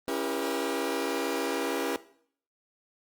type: chord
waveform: sawtooth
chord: C# diminished seventh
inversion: none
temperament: just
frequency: 277.2 / 332.6 / 399.1 / 479 Hz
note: C#4 / E4 / G4 / Bb4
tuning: 0 / +16 / +31 / +47 cents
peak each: -30 dBFS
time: 0.08-1.96 s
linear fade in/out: 0 ms
effects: noise-tail reverb RT60 0.6 s tail -18 dB re dry + Opus 32 kbps